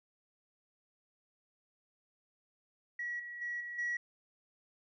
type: tone with level steps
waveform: sine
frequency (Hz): 1923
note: B6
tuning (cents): -47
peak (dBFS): -35 / -42 / -35 / -40 / -31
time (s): 2.99-3.97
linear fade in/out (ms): 5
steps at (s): 3.19 / 3.41 / 3.6 / 3.78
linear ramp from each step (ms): 10
effects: tanh soft clip ceiling -30 dBFS